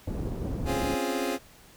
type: low-pass noise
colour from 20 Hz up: pink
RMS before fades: -32 dBFS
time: 0.07-0.95 s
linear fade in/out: 5 ms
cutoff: 420 Hz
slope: 12 dB/octave
type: chord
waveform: 25% pulse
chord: Db major seventh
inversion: third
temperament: equal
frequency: 261.6 / 277.2 / 349.2 / 415.3 Hz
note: C4 / Db4 / F4 / Ab4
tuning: 0 / 0 / 0 / 0 cents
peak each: -29 dBFS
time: 0.65-1.39 s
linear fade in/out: 50 ms
effects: pink hiss -54 dBFS RMS until 1.76 s